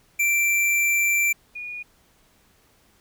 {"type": "tone pair in turn", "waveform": ["square", "sine"], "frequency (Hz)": [2349, 2447], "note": ["D7", "D#7"], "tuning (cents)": [0, -29], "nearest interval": "minor second", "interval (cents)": 71, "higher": "second", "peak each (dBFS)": [-19, -31], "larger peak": "first", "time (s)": [[0.19, 1.33], [1.55, 1.83]], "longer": "first", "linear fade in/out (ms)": 10, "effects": ["pink hiss -60 dBFS RMS until 3 s"]}